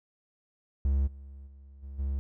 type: tone with level steps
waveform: triangle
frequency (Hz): 68.6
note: C#2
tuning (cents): -17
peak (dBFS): -21 / -41 / -46 / -37 / -26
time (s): 0.85-2.19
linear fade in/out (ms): 0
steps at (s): 1.06 / 1.46 / 1.82 / 1.98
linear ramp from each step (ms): 20
effects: none